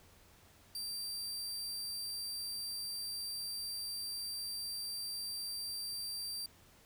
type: tone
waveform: sawtooth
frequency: 4699 Hz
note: D8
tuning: in tune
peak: -36 dBFS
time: 0.75-6.46 s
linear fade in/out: 2 ms
effects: added 89 Hz sine -70 dBFS peak until 6.85 s + pink hiss -63 dBFS RMS until 6.85 s